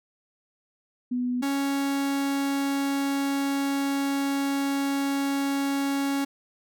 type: tone pair in turn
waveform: sine / 45% pulse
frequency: 247.5 / 277.5 Hz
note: B3 / C#4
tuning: +4 / +2 cents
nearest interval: major second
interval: 198 cents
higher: second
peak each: -24 dBFS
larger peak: neither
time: 1.11-1.42 / 1.42-6.25 s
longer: second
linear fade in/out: 10 ms
effects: none